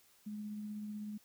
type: tone with tremolo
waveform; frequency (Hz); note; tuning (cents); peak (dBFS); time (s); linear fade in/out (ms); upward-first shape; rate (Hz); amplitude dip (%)
sine; 210.2; G#3; +21; -39; 0.26-1.18; 10; triangle; 16; 25
effects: white hiss -67 dBFS RMS until 1.24 s